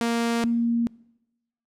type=tone pair in turn; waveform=sawtooth / sine; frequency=233.1 / 234 Hz; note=A#3 / A#3; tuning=0 / +7 cents; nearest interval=unison; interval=7 cents; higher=second; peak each=-18 / -20 dBFS; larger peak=first; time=0.01-0.44 / 0.44-0.87 s; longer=neither; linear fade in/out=0 ms; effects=noise-tail reverb RT60 0.9 s tail -23 dB re dry + low-pass 10000 Hz 12 dB/octave